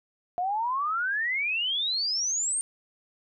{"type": "exponential sweep", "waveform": "sine", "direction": "up", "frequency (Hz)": [696, 8870], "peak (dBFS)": -25, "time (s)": [0.38, 2.61], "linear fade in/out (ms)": 0, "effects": []}